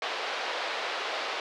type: band-pass noise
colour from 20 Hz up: pink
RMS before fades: -33 dBFS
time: 0.02-1.4 s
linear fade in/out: 2 ms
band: 480 to 4400 Hz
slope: 24 dB/octave
effects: none